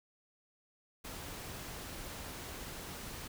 pink noise, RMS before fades -45 dBFS, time 1.04-3.28 s, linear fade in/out 10 ms, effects none

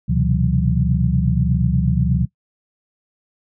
sine tone cluster, 71.5 / 123.2 / 131.5 / 164.8 / 186.4 Hz, D2 / B2 / C3 / E3 / F#3, -46 / -4 / +9 / 0 / +13 cents, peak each -21 dBFS, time 0.08-2.26 s, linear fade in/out 20 ms, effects noise-tail reverb RT60 0.1 s tail -19 dB re dry

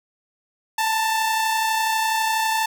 sawtooth tone pair together, 883 / 915.1 Hz, A5 / A#5, +6 / -32 cents, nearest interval minor second, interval 62 cents, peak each -16 / -26 dBFS, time 0.78-2.66 s, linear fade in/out 5 ms, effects none

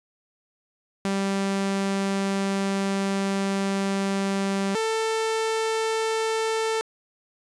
sawtooth tone pair in turn, 196 / 444.5 Hz, G3 / A4, 0 / +18 cents, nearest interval octave + major second, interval 1418 cents, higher second, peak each -19 / -19 dBFS, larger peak neither, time 1.05-4.75 / 4.75-6.81 s, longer first, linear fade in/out 0 ms, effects resampled to 22050 Hz + 9-bit

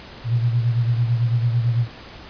sine beating tone pair, 117.4 / 126.4 Hz, A#2 / B2, +13 / +41 cents, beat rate 9 Hz, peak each -17 / -25 dBFS, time 0.24-1.88 s, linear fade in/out 50 ms, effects pink hiss -40 dBFS RMS until 2.29 s + resampled to 11025 Hz

